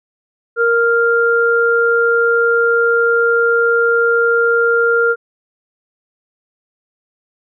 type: tone pair together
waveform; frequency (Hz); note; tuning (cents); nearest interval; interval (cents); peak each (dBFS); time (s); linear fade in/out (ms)
sine; 466.4 / 1396.9; A#4 / F6; +1 / 0; octave + perfect fifth; 1899; -13; 0.56-5.16; 50
effects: none